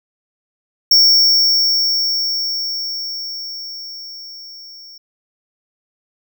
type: tone with level ramp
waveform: square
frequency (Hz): 5480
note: F8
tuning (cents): -34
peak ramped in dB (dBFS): -7 to -37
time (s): 0.91-4.98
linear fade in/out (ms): 5
effects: none